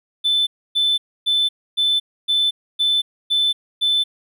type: tone bursts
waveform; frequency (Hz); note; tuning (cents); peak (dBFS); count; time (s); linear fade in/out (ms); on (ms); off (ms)
triangle; 3520; A7; 0; -12; 8; 0.24-4.04; 20; 230; 280
effects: tanh soft clip ceiling -11 dBFS